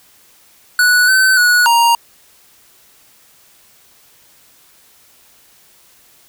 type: tone with pitch steps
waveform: square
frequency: 1475 / 1529 / 1464 / 936 Hz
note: F#6 / G6 / F#6 / A#5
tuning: -6 / -44 / -19 / +7 cents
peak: -9 dBFS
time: 0.79-1.95 s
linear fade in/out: 2 ms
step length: 290 ms
effects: white hiss -49 dBFS RMS until 6.28 s